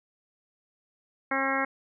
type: harmonic tone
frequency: 270 Hz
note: C#4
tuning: 45 cents flat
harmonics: 1 / 2 / 3 / 4 / 5 / 6 / 7 / 8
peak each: -33 / -33 / -33 / -33 / -33 / -33 / -33 / -33 dBFS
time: 1.31-1.65 s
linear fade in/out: 5 ms
effects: none